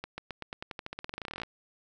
accelerating click train, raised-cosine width 0.3 ms, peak -21 dBFS, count 25, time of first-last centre 0.04-1.434 s, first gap 140 ms, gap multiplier 0.91, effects none

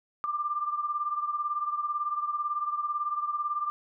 sine beating tone pair, 1186 / 1204 Hz, D6 / D6, +17 / +43 cents, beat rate 18 Hz, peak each -29 / -34 dBFS, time 0.24-3.7 s, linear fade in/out 0 ms, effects none

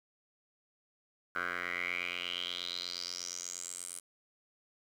10% pulse tone with band-pass filter sweep, 88.4 Hz, F2, 22 cents sharp, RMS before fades -39 dBFS, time 1.35-4 s, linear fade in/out 10 ms, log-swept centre 1500 to 9500 Hz, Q 6.4, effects 10-bit

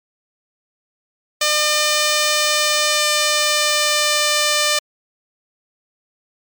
5% pulse tone with pitch glide, 602 to 597.2 Hz, D5 to D5, +43 to +29 cents, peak -3 dBFS, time 1.41-4.79 s, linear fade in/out 5 ms, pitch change -14 cents, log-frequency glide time 2.28-4.21 s, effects MP3 96 kbps

